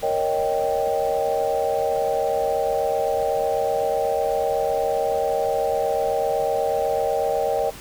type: chord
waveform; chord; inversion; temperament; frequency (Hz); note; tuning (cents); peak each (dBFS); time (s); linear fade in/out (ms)
sine; Eb dominant seventh; second; equal; 466.2 / 554.4 / 622.3 / 784; Bb4 / Db5 / Eb5 / G5; 0 / 0 / 0 / 0; -25; 0.02-7.71; 20
effects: pink hiss -40 dBFS RMS until 7.8 s